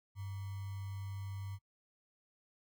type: tone with sample-and-hold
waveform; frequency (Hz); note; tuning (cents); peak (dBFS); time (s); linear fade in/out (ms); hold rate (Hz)
sine; 98; G2; 0; -40; 0.15-1.59; 50; 1050
effects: noise-tail reverb RT60 0.1 s tail -19 dB re dry